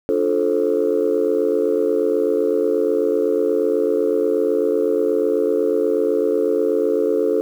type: chord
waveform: sine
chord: D minor seventh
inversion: none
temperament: just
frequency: 293.7 / 352.4 / 440.5 / 528.6 Hz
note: D4 / F4 / A4 / C5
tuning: 0 / +16 / +2 / +18 cents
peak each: -23 / -22 / -17 / -22 dBFS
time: 0.09-7.41 s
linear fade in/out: 0 ms
effects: tanh soft clip ceiling -8 dBFS + 8-bit